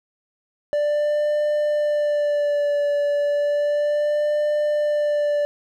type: tone with vibrato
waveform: triangle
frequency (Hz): 587.3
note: D5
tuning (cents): 0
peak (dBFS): -16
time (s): 0.73-5.45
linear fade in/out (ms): 0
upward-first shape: sine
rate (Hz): 0.33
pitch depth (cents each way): 26
effects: none